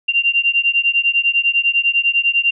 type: beating tone pair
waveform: sine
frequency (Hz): 2770 / 2780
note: F7 / F7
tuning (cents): -15 / -9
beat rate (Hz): 10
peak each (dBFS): -16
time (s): 0.08-2.51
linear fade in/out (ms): 10
effects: none